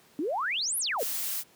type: exponential two-way sweep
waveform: sine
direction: up then down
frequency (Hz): 273.9 to 11840 to 417.4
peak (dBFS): -27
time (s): 0.19-1.03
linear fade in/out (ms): 0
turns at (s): 0.78
type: noise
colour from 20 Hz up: blue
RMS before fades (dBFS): -32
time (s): 0.98-1.44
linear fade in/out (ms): 50
effects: pink hiss -59 dBFS RMS until 1.55 s + high-pass 150 Hz 12 dB/octave